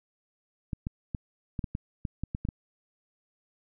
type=clicks; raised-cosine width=5 ms; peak=-19 dBFS; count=11; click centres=0.732 / 0.869 / 1.148 / 1.592 / 1.642 / 1.751 / 2.052 / 2.236 / 2.349 / 2.451 / 2.488 s; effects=none